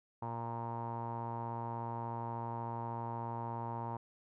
sawtooth tone with low-pass filter, 116.54 Hz, A#2, in tune, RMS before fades -40 dBFS, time 0.22-3.97 s, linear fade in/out 5 ms, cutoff 920 Hz, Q 8.7, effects none

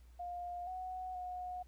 sine tone with pitch steps, 707 / 740 / 726 Hz, F5 / F#5 / F#5, +21 / 0 / -33 cents, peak -40 dBFS, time 0.19-1.63 s, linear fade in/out 10 ms, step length 480 ms, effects added 60 Hz sine -56 dBFS peak until 1.67 s + pink hiss -72 dBFS RMS until 1.67 s

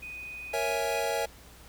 sine tone, 2489 Hz, D#7, in tune, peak -38 dBFS, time 0.02-1 s, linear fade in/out 10 ms
square chord, A# half-diminished seventh, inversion none, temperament equal, 466.2 / 554.4 / 659.3 / 830.6 Hz, A#4 / C#5 / E5 / G#5, 0 / 0 / 0 / 0 cents, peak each -34 dBFS, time 0.53-1.26 s, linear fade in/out 10 ms
effects added 60 Hz sine -53 dBFS peak until 1.68 s + pink hiss -53 dBFS RMS until 1.68 s

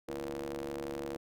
sawtooth ring-modulated tone, 71.7 Hz, D2, 41 cents flat, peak -30 dBFS, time 0.08-1.17 s, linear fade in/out 10 ms, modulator 407 Hz, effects none

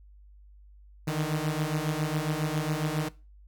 sawtooth beating tone pair, 150.3 / 157.6 Hz, D3 / D#3, +40 / +23 cents, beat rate 7.3 Hz, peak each -26 dBFS, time 1.07-3.09 s, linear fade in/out 10 ms, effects noise-tail reverb RT60 0.3 s tail -20 dB re dry + added 50 Hz sine -50 dBFS peak until 3.47 s

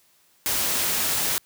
white noise, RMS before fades -24 dBFS, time 0.46-1.38 s, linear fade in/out 0 ms, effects white hiss -61 dBFS RMS until 1.45 s + high-pass 60 Hz 12 dB/octave

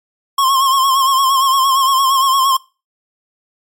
square tone with vibrato, 1074 Hz, C6, 45 cents sharp, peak -11 dBFS, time 0.38-2.57 s, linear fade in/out 5 ms, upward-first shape sine, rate 8.7 Hz, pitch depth 59 cents each way, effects noise-tail reverb RT60 0.3 s tail -22 dB re dry + MP3 64 kbps

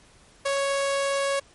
sawtooth tone, 554.4 Hz, C#5, in tune, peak -19 dBFS, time 0.45-1.4 s, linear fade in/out 10 ms, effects pink hiss -55 dBFS RMS until 1.54 s + MP3 48 kbps

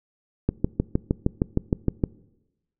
click train, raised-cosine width 3 ms, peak -7 dBFS, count 11, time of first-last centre 0.49-2.038 s, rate 6.46 Hz, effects noise-tail reverb RT60 1.0 s tail -22 dB re dry

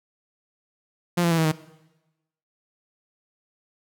sawtooth tone with pitch steps, 174.8 / 169.92 / 165.18 / 160.57 / 156.09 Hz, F3 / F3 / E3 / E3 / D#3, +2 / -47 / +4 / -45 / +6 cents, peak -15 dBFS, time 1.17-1.52 s, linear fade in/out 10 ms, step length 70 ms, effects noise-tail reverb RT60 1.0 s tail -19 dB re dry

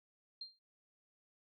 sine tone with exponential decay, 4186 Hz, C8, in tune, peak -40 dBFS, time 0.41-0.59 s, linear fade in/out 5 ms, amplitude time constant 37 ms, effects none

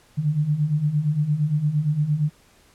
sine beating tone pair, 144.1 / 152.8 Hz, D3 / D#3, -33 / -31 cents, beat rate 8.7 Hz, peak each -25 / -20 dBFS, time 0.17-2.3 s, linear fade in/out 20 ms, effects pink hiss -56 dBFS RMS until 2.74 s + low-pass 12000 Hz 12 dB/octave

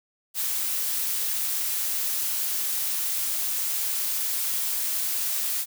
blue noise, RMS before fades -27 dBFS, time 0.34-5.66 s, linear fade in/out 50 ms, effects none

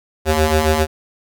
15% pulse ring-modulated tone, 155.56 Hz, D#3, in tune, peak -4 dBFS, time 0.25-0.87 s, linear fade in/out 50 ms, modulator 237 Hz, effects none

